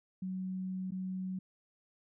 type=tone with dropouts; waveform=sine; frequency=186.7 Hz; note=F#3; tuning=16 cents sharp; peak=-35 dBFS; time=0.22-1.39 s; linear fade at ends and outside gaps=5 ms; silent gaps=0.908-0.919 s; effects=none